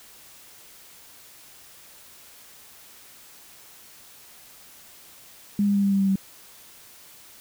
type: tone with pitch steps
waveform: sine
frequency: 203.6 / 201.8 / 200.1 / 198.38 / 196.66 / 194.97 / 193.29 Hz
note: G#3 / G#3 / G3 / G3 / G3 / G3 / G3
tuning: -34 / -49 / +36 / +21 / +6 / -9 / -24 cents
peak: -18 dBFS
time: 5.59-6.157 s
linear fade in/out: 2 ms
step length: 81 ms
effects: white hiss -49 dBFS RMS until 7.4 s